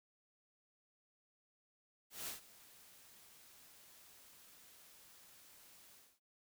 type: noise with ADSR envelope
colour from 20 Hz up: white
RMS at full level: -43 dBFS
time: 2.1-6.2 s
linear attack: 170 ms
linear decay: 130 ms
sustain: -19 dB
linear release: 250 ms
effects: none